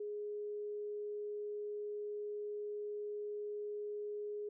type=tone; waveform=sine; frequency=416.2 Hz; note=G#4; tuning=4 cents sharp; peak=-39 dBFS; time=0-4.49 s; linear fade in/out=5 ms; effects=none